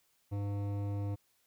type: tone with hard clipping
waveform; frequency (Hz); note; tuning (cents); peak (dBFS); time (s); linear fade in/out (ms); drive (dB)
sine; 101.1; G#2; -46; -35; 0.31-1.16; 20; 14
effects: white hiss -73 dBFS RMS until 1.46 s